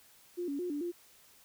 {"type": "tone with pitch steps", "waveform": "sine", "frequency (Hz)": [352.4, 282.6, 356.9, 290.9, 347.8], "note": ["F4", "C#4", "F4", "D4", "F4"], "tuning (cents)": [16, 34, 38, -16, -7], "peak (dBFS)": -33, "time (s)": [0.37, 0.92], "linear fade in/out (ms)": 20, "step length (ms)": 110, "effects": ["white hiss -61 dBFS RMS until 1.44 s"]}